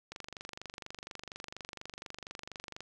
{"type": "click train", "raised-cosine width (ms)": 0.2, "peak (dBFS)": -25, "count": 66, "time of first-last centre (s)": [0.12, 2.806], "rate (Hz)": 24.2, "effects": []}